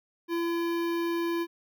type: tone with notch filter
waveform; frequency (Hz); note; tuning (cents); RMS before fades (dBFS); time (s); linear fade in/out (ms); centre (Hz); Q
square; 338.6; E4; +46; -29; 0.28-1.47; 50; 7800; 0.64
effects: none